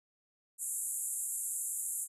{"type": "band-pass noise", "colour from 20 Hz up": "pink", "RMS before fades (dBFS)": -37, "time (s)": [0.58, 2.08], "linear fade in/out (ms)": 50, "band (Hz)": [7200, 12000], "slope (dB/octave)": 96, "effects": []}